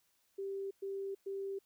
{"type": "tone bursts", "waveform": "sine", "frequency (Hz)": 392, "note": "G4", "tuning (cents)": 0, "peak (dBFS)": -37, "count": 3, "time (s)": [0.38, 1.59], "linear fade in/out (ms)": 10, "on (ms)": 330, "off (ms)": 110, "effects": ["white hiss -75 dBFS RMS until 1.65 s"]}